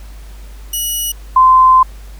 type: tone pair in turn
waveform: 5% pulse / sine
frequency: 2925 / 1034.1 Hz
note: F#7 / C6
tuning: -21 / -21 cents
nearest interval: octave + tritone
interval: 1800 cents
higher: first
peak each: -8 / -4 dBFS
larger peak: second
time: 0.73-1.12 / 1.36-1.83 s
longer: second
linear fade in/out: 5 ms
effects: added 50 Hz sine -30 dBFS peak until 2.19 s + pink hiss -44 dBFS RMS until 2.19 s